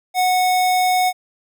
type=tone; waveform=square; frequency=735 Hz; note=F#5; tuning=12 cents flat; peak=-15 dBFS; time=0.14-1.13 s; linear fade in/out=50 ms; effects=none